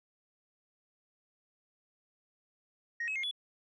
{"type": "tone with pitch steps", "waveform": "sine", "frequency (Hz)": [1873, 2566, 2134, 3415], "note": ["A#6", "E7", "C7", "G#7"], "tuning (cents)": [8, -47, 34, 48], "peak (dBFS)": -31, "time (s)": [3, 3.312], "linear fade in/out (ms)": 5, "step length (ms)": 78, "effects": ["tanh soft clip ceiling -30 dBFS"]}